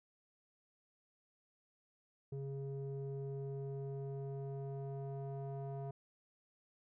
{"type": "tone with low-pass filter sweep", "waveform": "square", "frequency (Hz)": 137.4, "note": "C#3", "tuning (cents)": -15, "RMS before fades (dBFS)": -43, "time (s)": [2.32, 5.91], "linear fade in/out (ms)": 5, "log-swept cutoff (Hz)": [370, 700], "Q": 2.2, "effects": []}